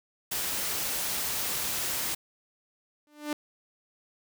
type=noise; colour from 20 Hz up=white; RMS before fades=-31 dBFS; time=0.31-2.15 s; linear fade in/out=10 ms
type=tone with exponential growth; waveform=sawtooth; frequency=297.4 Hz; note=D4; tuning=22 cents sharp; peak=-22 dBFS; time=3.07-3.33 s; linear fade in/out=1 ms; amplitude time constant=56 ms
effects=none